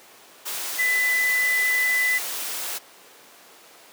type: tone in noise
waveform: sine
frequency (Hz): 2000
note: B6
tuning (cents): +21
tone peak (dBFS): -19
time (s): 0.78-2.19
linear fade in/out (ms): 20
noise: white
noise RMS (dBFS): -30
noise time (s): 0.45-2.79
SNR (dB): +8
effects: pink hiss -48 dBFS RMS until 3.92 s + high-pass 400 Hz 12 dB/octave